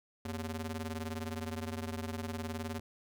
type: ring-modulated tone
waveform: sawtooth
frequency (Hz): 160.9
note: E3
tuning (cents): -42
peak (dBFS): -30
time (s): 0.25-2.8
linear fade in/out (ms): 5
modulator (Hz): 70.7
effects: none